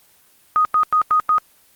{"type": "tone bursts", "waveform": "sine", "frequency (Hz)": 1245, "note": "D#6", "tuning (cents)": 1, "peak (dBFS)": -12, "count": 5, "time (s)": [0.56, 1.382], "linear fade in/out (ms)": 0, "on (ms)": 90, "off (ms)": 93, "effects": ["white hiss -54 dBFS RMS until 1.75 s", "Opus 24 kbps"]}